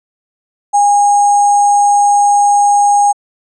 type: tone with sample-and-hold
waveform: sine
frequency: 815 Hz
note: G#5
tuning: 33 cents flat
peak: -6 dBFS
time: 0.73-3.13 s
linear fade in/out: 20 ms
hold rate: 7350 Hz
effects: resampled to 24000 Hz

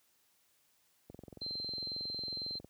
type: click train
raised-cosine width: 2 ms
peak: -35 dBFS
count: 35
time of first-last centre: 1.1-2.645 s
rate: 22 Hz
type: tone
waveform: sine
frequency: 4124 Hz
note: C8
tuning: 26 cents flat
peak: -37 dBFS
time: 1.41-2.59 s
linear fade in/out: 10 ms
effects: white hiss -72 dBFS RMS until 2.69 s + high-pass 60 Hz 12 dB/octave

